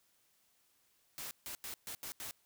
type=noise bursts at uneven times; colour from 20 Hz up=white; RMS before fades=-44 dBFS; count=6; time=1.18-1.31 / 1.46-1.55 / 1.64-1.74 / 1.87-1.95 / 2.03-2.12 / 2.2-2.31 s; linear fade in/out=0 ms; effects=white hiss -73 dBFS RMS until 2.45 s